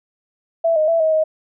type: tone with pitch steps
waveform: sine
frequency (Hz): 663 / 620 / 664 / 634 / 628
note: E5 / D#5 / E5 / D#5 / D#5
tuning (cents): +10 / -6 / +12 / +32 / +16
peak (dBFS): -13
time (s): 0.64-1.24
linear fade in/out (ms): 10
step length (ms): 120
effects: none